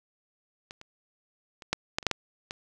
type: clicks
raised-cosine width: 0.2 ms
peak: -24 / -28 / -27 / -8 / -9 / -26 / -6 / -9 / -18 dBFS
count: 9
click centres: 0.709 / 0.814 / 1.622 / 1.73 / 1.985 / 2.028 / 2.067 / 2.113 / 2.509 s
effects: none